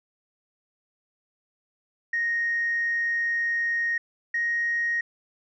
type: tone pair in turn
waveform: sine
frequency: 1864.7 / 1874 Hz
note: A#6 / A#6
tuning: 0 / +9 cents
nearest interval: unison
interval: 9 cents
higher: second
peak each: -22 dBFS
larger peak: neither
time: 2.13-3.98 / 4.34-5.01 s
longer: first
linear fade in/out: 5 ms
effects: tanh soft clip ceiling -18 dBFS